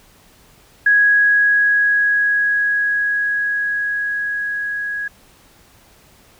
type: tone with level ramp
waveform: sine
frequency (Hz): 1661.2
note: G#6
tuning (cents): 0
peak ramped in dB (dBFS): -9 to -21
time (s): 0.86-5.08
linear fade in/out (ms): 5
effects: pink hiss -50 dBFS RMS until 6.39 s